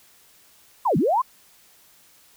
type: linear two-way sweep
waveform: sine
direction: down then up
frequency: 1096 to 130.81 to 1096 Hz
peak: -17 dBFS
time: 0.85-1.22 s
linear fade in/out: 10 ms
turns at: 0.97 s
effects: white hiss -55 dBFS RMS until 2.36 s

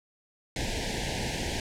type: band-stop noise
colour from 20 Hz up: pink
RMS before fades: -31 dBFS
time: 0.56-1.6 s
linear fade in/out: 2 ms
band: 930 to 1600 Hz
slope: 96 dB/octave
effects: low-pass 7000 Hz 12 dB/octave

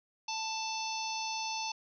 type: harmonic tone with a mistuned harmonic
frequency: 883 Hz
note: A5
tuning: 6 cents sharp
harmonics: 1 / 3 / 4 / 5 / 6 / 7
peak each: -37 / -41 / -46 / -42 / -43 / -43 dBFS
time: 0.28-1.72 s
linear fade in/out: 5 ms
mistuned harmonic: 7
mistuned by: -28 cents
effects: none

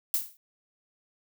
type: noise with exponential decay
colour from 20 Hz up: violet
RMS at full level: -23 dBFS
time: 0.14-0.37 s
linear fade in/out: 1 ms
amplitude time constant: 48 ms
effects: none

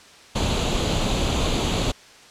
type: noise with comb filter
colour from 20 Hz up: pink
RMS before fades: -22 dBFS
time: 0.35-1.92 s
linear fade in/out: 10 ms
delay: 0.28 ms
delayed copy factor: +0.6
effects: white hiss -47 dBFS RMS until 2.3 s + low-pass 6000 Hz 12 dB/octave

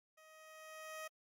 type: tone with level ramp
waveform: 15% pulse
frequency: 629 Hz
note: D#5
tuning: 19 cents sharp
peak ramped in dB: -55 to -37 dBFS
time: 0.17-1.08 s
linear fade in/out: 10 ms
effects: MP3 64 kbps

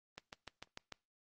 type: click train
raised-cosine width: 0.2 ms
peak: -27 dBFS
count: 6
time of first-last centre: 0.18-0.923 s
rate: 6.73 Hz
effects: noise-tail reverb RT60 0.3 s tail -24 dB re dry + Opus 24 kbps

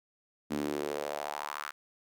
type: tone with high-pass filter sweep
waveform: sawtooth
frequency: 73.42 Hz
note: D2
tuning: in tune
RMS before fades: -36 dBFS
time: 0.5-1.72 s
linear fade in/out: 20 ms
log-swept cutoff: 240 to 1400 Hz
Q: 3
effects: none

